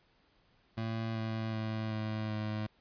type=tone with pitch steps; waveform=25% pulse; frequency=112.7 / 111.34 / 110 / 108.67 / 107.36 Hz; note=A2 / A2 / A2 / A2 / A2; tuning=+42 / +21 / 0 / -21 / -42 cents; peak=-30 dBFS; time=0.77-2.67 s; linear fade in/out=10 ms; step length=380 ms; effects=pink hiss -69 dBFS RMS until 2.8 s + resampled to 11025 Hz